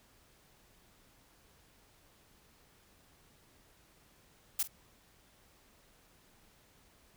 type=noise with echo; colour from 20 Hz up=blue; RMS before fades=-31 dBFS; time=4.59-4.63 s; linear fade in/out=5 ms; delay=46 ms; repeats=1; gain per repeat=-15 dB; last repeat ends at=4.676 s; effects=pink hiss -65 dBFS RMS until 7.16 s